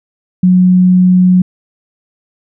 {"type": "tone", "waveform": "sine", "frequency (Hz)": 182.5, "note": "F#3", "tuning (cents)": -24, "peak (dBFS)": -4, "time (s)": [0.43, 1.42], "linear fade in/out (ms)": 5, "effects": []}